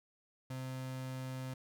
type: tone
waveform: 35% pulse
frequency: 130 Hz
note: C3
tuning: 11 cents flat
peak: -38 dBFS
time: 0.5-1.54 s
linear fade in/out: 5 ms
effects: none